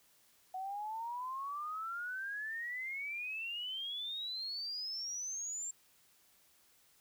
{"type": "exponential sweep", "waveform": "sine", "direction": "up", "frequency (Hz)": [739, 7459], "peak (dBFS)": -38, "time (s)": [0.54, 5.71], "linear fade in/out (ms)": 5, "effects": ["white hiss -68 dBFS RMS until 7 s"]}